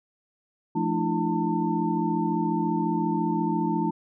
sine tone cluster, 171.4 / 217.2 / 300.7 / 335.2 / 897 Hz, F3 / A3 / D4 / E4 / A5, -32 / -22 / +41 / +29 / +33 cents, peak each -29 dBFS, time 0.75-3.91 s, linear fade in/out 10 ms, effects none

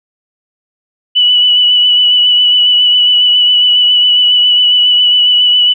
sine tone with vibrato, 2960 Hz, F#7, in tune, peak -5 dBFS, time 1.15-5.74 s, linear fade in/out 20 ms, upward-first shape sine, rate 7.3 Hz, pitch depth 20 cents each way, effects none

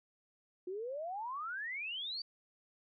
sine exponential sweep, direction up, 353.3 to 4687 Hz, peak -38 dBFS, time 0.67-2.22 s, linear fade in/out 5 ms, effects none

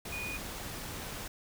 sine tone in noise, 2465 Hz, D#7, 17 cents flat, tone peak -37 dBFS, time 0.12-0.37 s, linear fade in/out 5 ms, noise pink, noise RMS -41 dBFS, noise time 0.05-1.28 s, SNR +1 dB, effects none

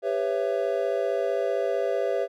triangle chord, C# half-diminished seventh, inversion second, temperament just, 399.1 / 498.9 / 554.4 / 665.2 Hz, G4 / B4 / C#5 / E5, +31 / +17 / 0 / +16 cents, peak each -27 dBFS, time 0.02-2.28 s, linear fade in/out 50 ms, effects none

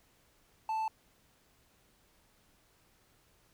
triangle tone, 880 Hz, A5, in tune, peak -29 dBFS, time 0.69-0.88 s, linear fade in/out 2 ms, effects pink hiss -68 dBFS RMS until 3.53 s

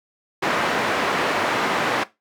white band-pass noise, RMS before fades -22 dBFS, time 0.42-2.04 s, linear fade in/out 10 ms, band 190 to 1600 Hz, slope 12 dB/octave, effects noise-tail reverb RT60 0.2 s tail -17 dB re dry

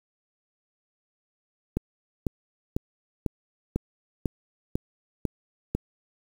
click train, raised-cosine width 3 ms, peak -12 dBFS, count 9, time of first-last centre 1.77-5.75 s, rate 2.01 Hz, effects 7-bit

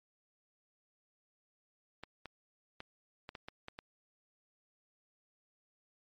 clicks, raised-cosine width 0.3 ms, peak -28 dBFS, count 8, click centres 2.036 / 2.257 / 2.804 / 3.291 / 3.352 / 3.485 / 3.684 / 3.789 s, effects MP3 48 kbps

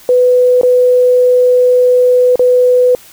sine tone with dropouts, 498.3 Hz, B4, 15 cents sharp, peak -5 dBFS, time 0.09-2.95 s, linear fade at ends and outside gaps 1 ms, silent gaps 0.613-0.632 / 2.357-2.394 s, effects white hiss -39 dBFS RMS until 3.12 s

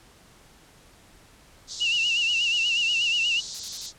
pink band-pass noise, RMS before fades -37 dBFS, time 1.67-3.93 s, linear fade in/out 50 ms, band 3800 to 7200 Hz, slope 48 dB/octave
sine tone with vibrato, 2794 Hz, F7, in tune, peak -21 dBFS, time 1.8-3.41 s, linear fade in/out 20 ms, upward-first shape sine, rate 8.3 Hz, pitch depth 85 cents each way
blue noise bursts, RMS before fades -39 dBFS, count 4, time 3.54-3.866 s, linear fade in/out 5 ms, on 56 ms, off 34 ms
effects pink hiss -54 dBFS RMS until 3.98 s + low-pass 11000 Hz 12 dB/octave

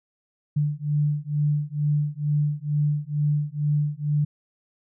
sine beating tone pair, 146.83 / 149.03 Hz, D3 / D3, 0 / +26 cents, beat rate 2.2 Hz, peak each -24 dBFS, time 0.56-4.25 s, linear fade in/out 10 ms, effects none

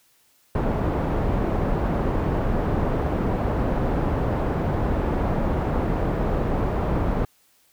pink low-pass noise, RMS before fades -23 dBFS, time 0.55-7.25 s, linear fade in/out 2 ms, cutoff 870 Hz, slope 12 dB/octave, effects white hiss -61 dBFS RMS until 7.72 s

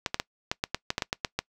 clicks, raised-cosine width 0.2 ms, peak -9 dBFS, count 12, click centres 0.062 / 0.144 / 0.199 / 0.515 / 0.639 / 0.746 / 0.904 / 0.981 / 1.022 / 1.129 / 1.248 / 1.39 s, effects noise-tail reverb RT60 0.1 s tail -23 dB re dry

